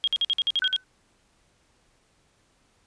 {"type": "tone bursts", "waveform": "sine", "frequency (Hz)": 3254, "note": "G#7", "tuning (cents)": -36, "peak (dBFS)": -20, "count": 9, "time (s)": [0.04, 0.763], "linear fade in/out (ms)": 0, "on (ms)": 35, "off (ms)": 51}
{"type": "tone with exponential decay", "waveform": "sine", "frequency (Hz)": 1512, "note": "F#6", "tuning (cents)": 37, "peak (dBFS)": -20, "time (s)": [0.62, 0.84], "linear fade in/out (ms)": 1, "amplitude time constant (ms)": 47}
{"effects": ["pink hiss -65 dBFS RMS until 2.86 s", "resampled to 22050 Hz"]}